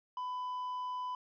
triangle tone, 1000 Hz, B5, 21 cents sharp, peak -34 dBFS, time 0.17-1.15 s, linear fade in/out 2 ms, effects resampled to 11025 Hz

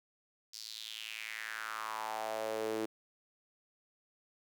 sawtooth tone with high-pass filter sweep, 110 Hz, A2, in tune, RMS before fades -40 dBFS, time 0.53-2.86 s, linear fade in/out 10 ms, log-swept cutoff 5100 to 350 Hz, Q 4.1, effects 11-bit

